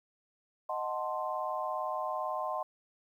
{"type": "chord", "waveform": "sine", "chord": "D# diminished seventh", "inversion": "none", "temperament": "equal", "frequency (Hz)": [622.3, 740, 880, 1046.5], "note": ["D#5", "F#5", "A5", "C6"], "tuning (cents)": [0, 0, 0, 0], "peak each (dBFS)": [-37, -38, -40, -36], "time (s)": [0.69, 2.63], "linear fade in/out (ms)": 5, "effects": ["11-bit"]}